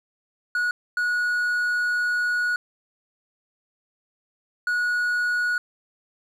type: tone bursts at uneven times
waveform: triangle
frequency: 1458 Hz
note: F#6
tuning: 26 cents flat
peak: -19 dBFS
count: 3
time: 0.55-0.71 / 0.97-2.56 / 4.67-5.58 s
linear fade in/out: 2 ms
effects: none